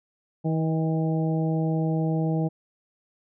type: harmonic tone with a mistuned harmonic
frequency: 160.4 Hz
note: E3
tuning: 47 cents flat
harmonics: 1 / 2 / 3 / 4 / 5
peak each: -23 / -29 / -33 / -35 / -37 dBFS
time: 0.44-2.49 s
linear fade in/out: 20 ms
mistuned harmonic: 4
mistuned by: -23 cents
effects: none